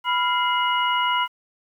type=tone cluster; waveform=sine; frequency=988 / 1388 / 2081 / 2903 Hz; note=B5 / F6 / C7 / F#7; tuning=0 / -11 / -10 / -34 cents; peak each=-21 / -26 / -29 / -26 dBFS; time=0.04-1.28 s; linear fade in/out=50 ms; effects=9-bit